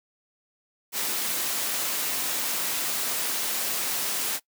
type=noise; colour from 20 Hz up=white; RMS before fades=-28 dBFS; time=0.92-4.4 s; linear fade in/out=50 ms; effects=noise-tail reverb RT60 0.1 s tail -21 dB re dry + high-pass 200 Hz 12 dB/octave